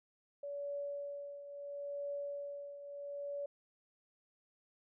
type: tone with tremolo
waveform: sine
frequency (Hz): 570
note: C#5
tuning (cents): +48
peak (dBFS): -37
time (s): 0.43-3.46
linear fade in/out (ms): 5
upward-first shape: triangle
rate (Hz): 0.74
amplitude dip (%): 70
effects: none